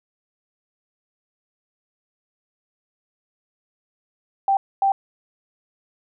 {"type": "tone bursts at uneven times", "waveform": "sine", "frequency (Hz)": 784, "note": "G5", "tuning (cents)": 0, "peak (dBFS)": -15, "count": 2, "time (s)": [[4.48, 4.57], [4.82, 4.92]], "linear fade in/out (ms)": 2, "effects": []}